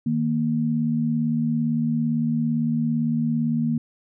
sine tone pair together, 155.56 / 233.3 Hz, D#3 / A#3, 0 / +2 cents, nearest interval perfect fifth, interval 702 cents, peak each -25 / -21 dBFS, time 0.06-3.78 s, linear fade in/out 5 ms, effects none

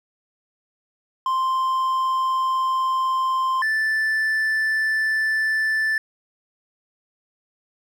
triangle tone pair in turn, 1046 / 1759.2 Hz, C6 / A6, -1 / -1 cents, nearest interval major sixth, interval 900 cents, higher second, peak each -17 dBFS, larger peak neither, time 1.26-3.62 / 3.62-5.98 s, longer neither, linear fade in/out 2 ms, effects none

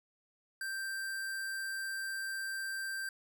square tone, 1571 Hz, G6, 3 cents sharp, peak -37 dBFS, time 0.61-3.09 s, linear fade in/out 2 ms, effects none

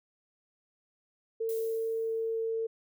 sine tone, 450.5 Hz, A4, 41 cents sharp, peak -29 dBFS, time 1.4-2.67 s, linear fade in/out 10 ms
violet noise with exponential decay, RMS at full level -43 dBFS, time 1.49-2.51 s, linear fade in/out 1 ms, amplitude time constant 220 ms
effects none

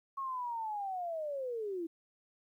sine linear sweep, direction down, 1101 to 320 Hz, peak -35 dBFS, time 0.17-1.87 s, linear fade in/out 10 ms, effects 12-bit

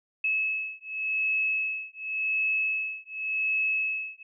sine beating tone pair, 2587 / 2587.89 Hz, E7 / E7, -33 / -33 cents, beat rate 0.89 Hz, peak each -29 dBFS, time 0.24-4.23 s, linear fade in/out 5 ms, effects none

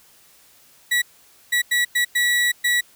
35% pulse tone bursts at uneven times, 1939 Hz, B6, 32 cents flat, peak -15 dBFS, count 6, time 0.91-1.02 / 1.52-1.62 / 1.71-1.85 / 1.95-2.05 / 2.15-2.52 / 2.64-2.81 s, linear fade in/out 10 ms, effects white hiss -53 dBFS RMS until 2.95 s

